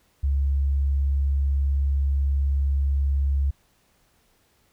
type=tone; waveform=sine; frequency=69.3 Hz; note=C#2; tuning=in tune; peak=-19 dBFS; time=0.23-3.51 s; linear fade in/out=10 ms; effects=pink hiss -64 dBFS RMS until 4.72 s